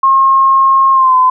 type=tone with pitch glide; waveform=sine; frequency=1075 to 1021.1 Hz; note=C6 to C6; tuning=+47 to -43 cents; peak=-5 dBFS; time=0.03-1.3 s; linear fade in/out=5 ms; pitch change=-90 cents; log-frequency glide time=0.92-1.16 s; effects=none